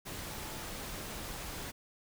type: tone in noise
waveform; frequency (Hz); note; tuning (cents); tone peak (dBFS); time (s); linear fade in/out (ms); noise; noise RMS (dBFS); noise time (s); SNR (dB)
sine; 870; A5; -20; -52; 0.31-0.64; 20; pink; -42; 0.05-1.72; -13
effects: none